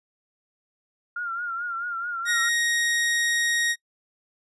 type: tone with vibrato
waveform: sine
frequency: 1396.9 Hz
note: F6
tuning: in tune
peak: -27 dBFS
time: 1.16-2.49 s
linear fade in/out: 5 ms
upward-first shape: triangle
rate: 4.6 Hz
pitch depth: 76 cents each way
type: tone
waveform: sawtooth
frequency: 1877 Hz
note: A#6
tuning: 11 cents sharp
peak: -18 dBFS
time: 2.25-3.76 s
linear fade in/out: 50 ms
effects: noise-tail reverb RT60 0.1 s tail -25 dB re dry + resampled to 24000 Hz